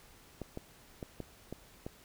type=clicks; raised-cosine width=2 ms; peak=-26 dBFS; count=6; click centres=0.417 / 0.574 / 1.028 / 1.203 / 1.526 / 1.865 s; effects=pink hiss -59 dBFS RMS until 2.04 s